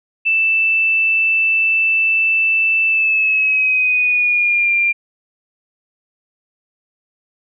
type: tone with pitch glide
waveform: sine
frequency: 2649 to 2387 Hz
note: E7 to D7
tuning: +8 to +28 cents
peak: -12 dBFS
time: 0.25-4.93 s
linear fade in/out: 20 ms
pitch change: -180 cents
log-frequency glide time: 2.87-4.72 s
effects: none